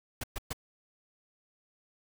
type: noise bursts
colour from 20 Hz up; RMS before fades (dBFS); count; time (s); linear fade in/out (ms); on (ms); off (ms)
pink; -35; 3; 0.21-0.531; 5; 27; 120
effects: none